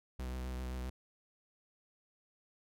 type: tone with vibrato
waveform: 45% pulse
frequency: 63.2 Hz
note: B1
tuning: 41 cents sharp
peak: -38 dBFS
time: 0.19-0.9 s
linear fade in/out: 5 ms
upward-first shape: sine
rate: 7.6 Hz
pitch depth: 25 cents each way
effects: none